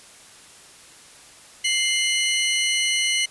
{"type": "tone pair together", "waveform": "sawtooth", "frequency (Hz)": [2097, 2960], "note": ["C7", "F#7"], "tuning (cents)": [3, 0], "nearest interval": "tritone", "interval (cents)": 597, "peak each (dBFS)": -19, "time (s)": [1.64, 3.26], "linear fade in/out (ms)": 10, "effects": ["white hiss -47 dBFS RMS until 3.3 s", "resampled to 24000 Hz"]}